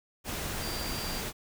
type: tone in noise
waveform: sine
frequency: 4720 Hz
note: D8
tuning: 8 cents sharp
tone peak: -40 dBFS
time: 0.59-1.23 s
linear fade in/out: 50 ms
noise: pink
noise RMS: -35 dBFS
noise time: 0.24-1.33 s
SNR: -8 dB
effects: none